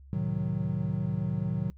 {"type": "chord", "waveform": "triangle", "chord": "A diminished seventh", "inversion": "none", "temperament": "equal", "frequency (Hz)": [110, 130.81, 155.56, 185], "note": ["A2", "C3", "Eb3", "Gb3"], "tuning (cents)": [0, 0, 0, 0], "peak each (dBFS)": [-32, -33, -30, -30], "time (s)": [0.13, 1.7], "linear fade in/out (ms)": 0, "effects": ["noise-tail reverb RT60 0.1 s tail -24 dB re dry", "added 68 Hz sine -48 dBFS peak until 1.77 s"]}